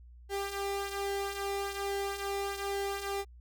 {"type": "tone with flanger", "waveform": "sawtooth", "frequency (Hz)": 397.5, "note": "G4", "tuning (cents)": 24, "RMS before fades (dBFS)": -35, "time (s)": [0.29, 3.25], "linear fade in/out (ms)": 50, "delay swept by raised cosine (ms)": [1.7, 3.2], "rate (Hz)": 1.2, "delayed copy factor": -0.55, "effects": ["added 60 Hz sine -50 dBFS peak until 3.4 s"]}